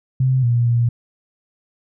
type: tone with pitch steps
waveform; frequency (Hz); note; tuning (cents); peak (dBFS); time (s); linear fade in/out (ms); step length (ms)
sine; 130.2 / 119.4 / 118.6; C3 / A#2 / A#2; -8 / +42 / +30; -13; 0.2-0.89; 5; 230
effects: none